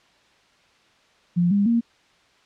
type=tone with pitch steps; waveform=sine; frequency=174.61 / 201.7 / 233.1 Hz; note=F3 / G3 / A#3; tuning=0 / +50 / 0 cents; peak=-16 dBFS; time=1.36-1.81 s; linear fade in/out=20 ms; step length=150 ms; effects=white hiss -58 dBFS RMS until 2.45 s + low-pass 4000 Hz 12 dB/octave